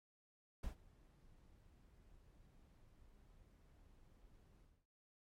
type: noise with ADSR envelope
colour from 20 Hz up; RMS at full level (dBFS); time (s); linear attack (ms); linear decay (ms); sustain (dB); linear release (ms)
brown; -43; 0.63-4.86; 10; 110; -23; 260
effects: noise-tail reverb RT60 0.5 s tail -26 dB re dry + MP3 64 kbps